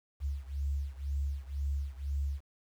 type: beating tone pair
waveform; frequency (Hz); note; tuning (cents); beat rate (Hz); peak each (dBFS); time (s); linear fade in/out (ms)
sine; 69.3 / 71.3; C#2 / C#2; 0 / +49; 2; -34 / -36; 0.2-2.41; 50
effects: 10-bit